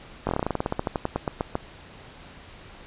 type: slowing click train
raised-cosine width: 1 ms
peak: -10 dBFS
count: 21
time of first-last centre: 0.27-1.554 s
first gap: 20 ms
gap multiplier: 1.11
effects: pink hiss -46 dBFS RMS until 2.86 s + resampled to 8000 Hz